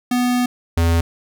square tone pair in turn, 246.9 / 83.76 Hz, B3 / E2, 0 / +28 cents, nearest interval octave + perfect fifth, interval 1872 cents, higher first, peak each -16 / -14 dBFS, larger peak second, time 0.11-0.46 / 0.77-1.01 s, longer first, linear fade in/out 5 ms, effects none

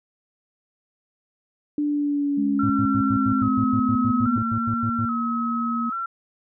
sine linear sweep, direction down, 295.4 to 243.6 Hz, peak -20 dBFS, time 1.78-4.38 s, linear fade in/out 2 ms
sine tone with pitch glide, 209.5 to 233.8 Hz, G#3 to A#3, +15 to +5 cents, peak -24 dBFS, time 2.37-5.9 s, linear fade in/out 10 ms, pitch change +190 cents, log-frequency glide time 3.16-4.76 s
sine tone with vibrato, 1318.5 Hz, E6, in tune, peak -25 dBFS, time 2.59-6.06 s, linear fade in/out 5 ms, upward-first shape square, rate 0.6 Hz, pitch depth 48 cents each way
triangle tone bursts, 110 Hz, A2, in tune, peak -22 dBFS, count 16, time 2.63-5.055 s, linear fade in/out 5 ms, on 70 ms, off 87 ms
effects none

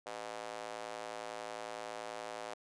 square tone with high-pass filter, 55.6 Hz, A1, 19 cents sharp, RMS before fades -44 dBFS, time 0.06-2.54 s, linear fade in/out 5 ms, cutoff 610 Hz, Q 1.9, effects resampled to 22050 Hz

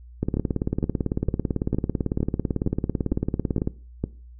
two click trains, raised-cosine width 3 ms, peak -11 / -10 dBFS, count 9 / 63, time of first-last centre 0.37-4.04 / 0.23-3.674 s, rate 2.18 / 18 Hz, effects noise-tail reverb RT60 0.4 s tail -20 dB re dry + added 60 Hz sine -42 dBFS peak until 4.39 s

